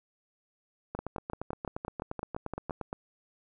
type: two click trains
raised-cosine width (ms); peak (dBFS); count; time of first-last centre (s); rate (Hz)
1; -21 / -21; 18 / 11; 0.95-2.929 / 0.99-2.708; 8.59 / 5.82
effects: none